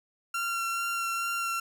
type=tone with vibrato; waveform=30% pulse; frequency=1371 Hz; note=F6; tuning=32 cents flat; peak=-26 dBFS; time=0.34-1.6 s; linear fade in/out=5 ms; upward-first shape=sine; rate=2.3 Hz; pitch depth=13 cents each way; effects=none